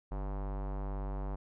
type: tone with low-pass filter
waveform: square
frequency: 49 Hz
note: G1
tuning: in tune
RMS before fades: -37 dBFS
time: 0.11-1.36 s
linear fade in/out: 10 ms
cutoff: 940 Hz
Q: 1.9
effects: none